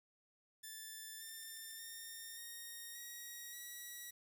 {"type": "tone with pitch steps", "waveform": "5% pulse", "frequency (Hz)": [1760, 1792.8, 1826.3, 1860.4, 1895.1, 1930.4], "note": ["A6", "A6", "A#6", "A#6", "A#6", "B6"], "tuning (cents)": [0, 32, -36, -4, 28, -40], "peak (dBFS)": -38, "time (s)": [0.63, 4.11], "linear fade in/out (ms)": 10, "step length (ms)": 580, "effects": ["11-bit"]}